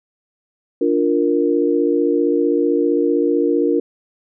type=chord; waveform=sine; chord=Bb major; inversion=first; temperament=equal; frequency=293.7 / 349.2 / 466.2 Hz; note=D4 / F4 / Bb4; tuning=0 / 0 / 0 cents; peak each=-18 dBFS; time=0.81-3.8 s; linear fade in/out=5 ms; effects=none